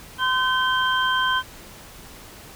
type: tone cluster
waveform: sine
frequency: 1028 / 1534 / 3150 Hz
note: C6 / G6 / G7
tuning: -31 / -38 / +8 cents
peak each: -22 / -22 / -26 dBFS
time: 0.18-1.43 s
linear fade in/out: 50 ms
effects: pink hiss -43 dBFS RMS until 2.55 s